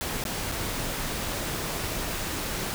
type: noise with dropouts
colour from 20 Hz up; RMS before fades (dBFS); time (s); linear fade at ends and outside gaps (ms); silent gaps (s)
pink; -31; 0.01-2.74; 0; 0.239-0.252 / 0.516-0.52
effects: none